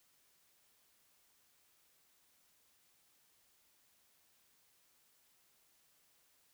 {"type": "silence", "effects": ["white hiss -72 dBFS RMS until 6.53 s"]}